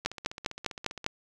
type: two click trains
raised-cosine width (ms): 0.2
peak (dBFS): -10 / -22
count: 6 / 16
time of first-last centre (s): 0.06-1.064 / 0.05-1.043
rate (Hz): 4.98 / 15.1
effects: none